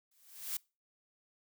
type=noise with exponential growth; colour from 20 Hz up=blue; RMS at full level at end=-34 dBFS; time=0.11-0.57 s; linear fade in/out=5 ms; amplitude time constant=100 ms; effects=noise-tail reverb RT60 0.3 s tail -25 dB re dry